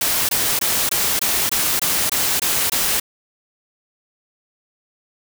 white noise bursts, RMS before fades -19 dBFS, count 10, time 0.01-2.999 s, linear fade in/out 5 ms, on 280 ms, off 21 ms, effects none

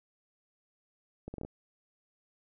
accelerating click train, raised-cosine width 2 ms, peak -27 dBFS, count 6, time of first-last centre 1.28-1.45 s, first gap 60 ms, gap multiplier 0.71, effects none

